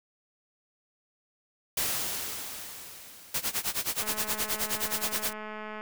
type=noise with exponential decay; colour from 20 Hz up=white; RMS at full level=-28 dBFS; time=1.77-4.44 s; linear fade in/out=5 ms; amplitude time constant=580 ms
type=noise with tremolo; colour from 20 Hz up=white; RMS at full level=-28 dBFS; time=3.34-5.33 s; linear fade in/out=5 ms; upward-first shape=sine; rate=9.5 Hz; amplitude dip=90%
type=click train; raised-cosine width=0.5 ms; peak=-25 dBFS; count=384; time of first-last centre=4.02-5.81 s; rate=214 Hz
effects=none